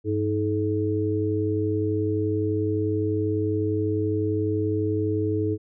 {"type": "tone cluster", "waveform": "sine", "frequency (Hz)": [100.5, 316.7, 428.4], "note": ["G2", "D#4", "A4"], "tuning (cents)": [44, 31, -46], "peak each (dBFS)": -26, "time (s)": [0.04, 5.58], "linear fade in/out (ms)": 50, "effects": []}